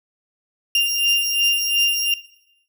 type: beating tone pair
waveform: 35% pulse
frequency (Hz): 2794 / 2796.8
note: F7 / F7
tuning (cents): 0 / +2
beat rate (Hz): 2.8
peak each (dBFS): -17 / -20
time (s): 0.75-2.14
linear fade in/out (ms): 2
effects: noise-tail reverb RT60 0.9 s tail -18 dB re dry